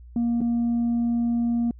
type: tone with dropouts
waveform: sine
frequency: 235.6 Hz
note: A#3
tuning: 19 cents sharp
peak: -18 dBFS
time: 0.16-1.71 s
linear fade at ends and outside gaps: 2 ms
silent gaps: 0.407-0.414 s
effects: tanh soft clip ceiling -19 dBFS + added 60 Hz sine -42 dBFS peak until 1.79 s